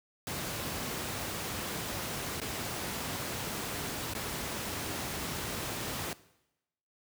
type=noise with dropouts; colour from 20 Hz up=pink; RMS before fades=-36 dBFS; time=0.27-6.13 s; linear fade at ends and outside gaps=1 ms; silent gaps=2.401-2.416 / 4.136-4.15 s; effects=noise-tail reverb RT60 0.9 s tail -19 dB re dry + high-pass 80 Hz 12 dB/octave